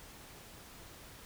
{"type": "silence", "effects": ["pink hiss -53 dBFS RMS until 1.25 s"]}